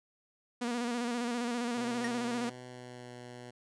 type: tone with vibrato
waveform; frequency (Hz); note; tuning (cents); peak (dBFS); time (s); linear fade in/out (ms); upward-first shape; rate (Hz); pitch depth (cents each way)
sawtooth; 239.5; A#3; +47; -28; 0.61-2.5; 10; square; 15; 40
type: tone with pitch glide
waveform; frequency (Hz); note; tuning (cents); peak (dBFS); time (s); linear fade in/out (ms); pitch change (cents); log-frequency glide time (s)
10% pulse; 125.2 to 122.84; B2 to B2; +24 to -9; -37; 1.76-3.51; 10; -33; 2.63-3.13
type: tone with exponential decay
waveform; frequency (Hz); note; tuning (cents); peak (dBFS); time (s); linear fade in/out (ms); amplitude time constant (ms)
square; 1864.7; A#6; 0; -33; 2.04-2.13; 5; 19
effects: resampled to 22050 Hz